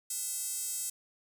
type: tone with high-pass filter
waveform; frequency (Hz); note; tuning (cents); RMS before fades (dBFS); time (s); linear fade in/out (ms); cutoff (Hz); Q
square; 291.2; D4; -15; -36; 0.1-0.9; 5; 8100; 2.7
effects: none